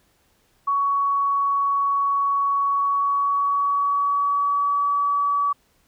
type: tone with pitch glide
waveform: sine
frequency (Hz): 1120 to 1142.9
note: C#6 to D6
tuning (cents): +18 to -47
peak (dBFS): -18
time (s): 0.67-5.53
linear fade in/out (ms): 10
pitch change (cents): +35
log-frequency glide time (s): 2.68-4.88
effects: pink hiss -63 dBFS RMS until 5.87 s